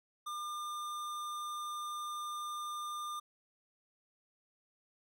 sine tone with hard clipping, 1202 Hz, D6, 40 cents sharp, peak -40 dBFS, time 0.26-3.2 s, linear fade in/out 10 ms, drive 17 dB, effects none

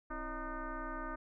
sine tone with frequency modulation, 627 Hz, D#5, 13 cents sharp, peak -38 dBFS, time 0.1-1.16 s, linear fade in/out 10 ms, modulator 298 Hz, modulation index 3.1, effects none

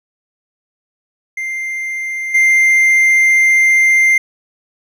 triangle tone with level steps, 2095 Hz, C7, 2 cents sharp, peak -17 / -6 dBFS, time 1.37-4.18 s, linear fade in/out 5 ms, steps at 2.34 s, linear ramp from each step 10 ms, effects none

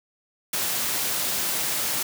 white high-pass noise, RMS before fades -26 dBFS, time 0.53-2.03 s, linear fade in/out 5 ms, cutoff 100 Hz, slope 12 dB/octave, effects none

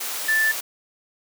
sine tone in noise, 1760 Hz, A6, in tune, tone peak -17 dBFS, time 0.28-0.52 s, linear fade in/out 10 ms, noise white, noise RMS -29 dBFS, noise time 0-0.61 s, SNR +9 dB, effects high-pass 400 Hz 12 dB/octave

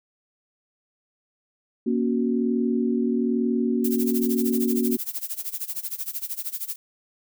sine chord, F# major, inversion first, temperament equal with one note detuned, 236.1 / 277.2 / 370 Hz, A#3 / C#4 / F#4, +22 / 0 / 0 cents, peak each -22 / -27 / -27 dBFS, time 1.86-4.97 s, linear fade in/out 10 ms
violet noise with tremolo, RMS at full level -28 dBFS, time 3.84-6.76 s, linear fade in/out 5 ms, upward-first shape sine, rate 13 Hz, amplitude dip 90%
effects none

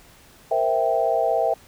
sine chord, C dominant seventh, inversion third, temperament equal, 466.2 / 523.3 / 659.3 / 784 Hz, Bb4 / C5 / E5 / G5, 0 / 0 / 0 / 0 cents, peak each -26 / -26 / -21 / -24 dBFS, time 0.51-1.54 s, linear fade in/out 5 ms, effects pink hiss -51 dBFS RMS until 1.67 s

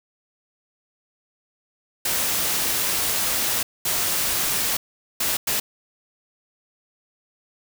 white noise bursts at uneven times, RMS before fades -23 dBFS, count 4, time 2.05-3.63 / 3.85-4.77 / 5.2-5.37 / 5.47-5.6 s, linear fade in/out 5 ms, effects none

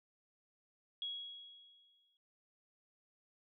sine tone with exponential decay, 3322 Hz, G#7, in tune, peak -37 dBFS, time 1.02-2.17 s, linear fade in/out 1 ms, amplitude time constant 250 ms, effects none

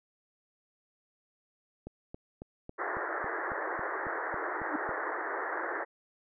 click train, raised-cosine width 2 ms, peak -28 dBFS, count 12, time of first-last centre 1.87-4.892 s, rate 3.64 Hz
white band-pass noise, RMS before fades -35 dBFS, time 2.78-5.85 s, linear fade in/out 20 ms, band 310 to 1900 Hz, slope 96 dB/octave
sine tone with exponential growth, 300 Hz, D4, 37 cents sharp, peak -27 dBFS, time 4.67-4.76 s, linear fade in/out 5 ms, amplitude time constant 18 ms
effects none

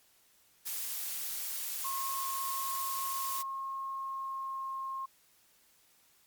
blue noise, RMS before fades -37 dBFS, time 0.65-3.43 s, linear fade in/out 20 ms
sine tone with pitch glide, 1078 to 1069.9 Hz, C#6 to C6, -49 to +38 cents, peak -35 dBFS, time 1.84-5.06 s, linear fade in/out 10 ms, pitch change -13 cents, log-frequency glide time 3.91-4.76 s
effects white hiss -66 dBFS RMS until 6.26 s + MP3 96 kbps

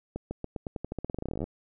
accelerating click train, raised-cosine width 2 ms, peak -20 dBFS, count 25, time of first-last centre 0.16-1.44 s, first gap 150 ms, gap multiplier 0.89, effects none

